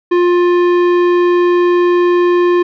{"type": "tone with tanh clipping", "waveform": "triangle", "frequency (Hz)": 352.5, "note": "F4", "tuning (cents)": 16, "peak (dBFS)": -10, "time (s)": [0.11, 2.63], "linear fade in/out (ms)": 10, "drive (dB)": 18, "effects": []}